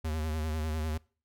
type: tone with vibrato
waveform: square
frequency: 78.1 Hz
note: D#2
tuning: 7 cents sharp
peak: -31 dBFS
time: 0.04-0.98 s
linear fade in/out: 10 ms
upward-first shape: sine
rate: 10 Hz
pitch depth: 49 cents each way
effects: noise-tail reverb RT60 0.4 s tail -24 dB re dry